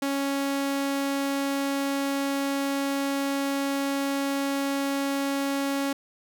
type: tone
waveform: sawtooth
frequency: 277.2 Hz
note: C#4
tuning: in tune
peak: -21 dBFS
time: 0.02-5.93 s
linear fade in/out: 5 ms
effects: none